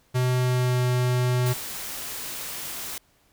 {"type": "tone with pitch glide", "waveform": "square", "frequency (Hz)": [126.2, 124.89], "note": ["B2", "B2"], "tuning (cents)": [38, 20], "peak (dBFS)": -21, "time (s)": [0.14, 1.54], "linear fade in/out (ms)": 20, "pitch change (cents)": -18, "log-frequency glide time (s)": [0.35, 0.85]}
{"type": "noise", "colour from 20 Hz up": "white", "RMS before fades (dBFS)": -34, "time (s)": [1.46, 2.98], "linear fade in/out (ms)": 2}
{"effects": ["pink hiss -63 dBFS RMS until 3.32 s"]}